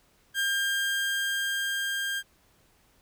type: tone with level ramp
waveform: 30% pulse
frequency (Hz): 1600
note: G6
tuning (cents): +35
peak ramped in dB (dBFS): -22 to -26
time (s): 0.34-2.23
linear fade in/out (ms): 50
effects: pink hiss -64 dBFS RMS until 3.01 s